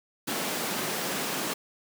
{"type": "high-pass noise", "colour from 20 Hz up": "pink", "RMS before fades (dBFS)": -31, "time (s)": [0.27, 1.54], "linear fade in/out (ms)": 10, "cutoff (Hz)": 180, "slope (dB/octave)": 24, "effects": []}